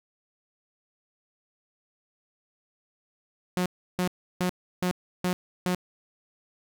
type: tone bursts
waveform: sawtooth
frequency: 180.8 Hz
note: F#3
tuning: 40 cents flat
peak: -20 dBFS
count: 6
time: 3.57-5.748 s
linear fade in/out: 0 ms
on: 88 ms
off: 330 ms
effects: none